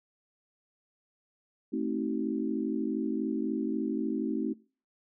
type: chord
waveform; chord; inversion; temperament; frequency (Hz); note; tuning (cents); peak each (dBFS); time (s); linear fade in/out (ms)
sine; A diminished seventh; none; just; 220 / 264 / 316.8 / 380.2; A3 / C4 / Eb4 / Gb4; 0 / +16 / +31 / +47; -34 / -33 / -33 / -37; 1.72-4.54; 20
effects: noise-tail reverb RT60 0.4 s tail -23 dB re dry